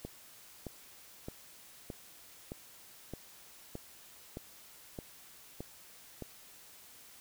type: click train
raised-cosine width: 2 ms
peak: -27 dBFS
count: 11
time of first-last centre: 0.05-6.223 s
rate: 1.62 Hz
effects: white hiss -56 dBFS RMS until 7.2 s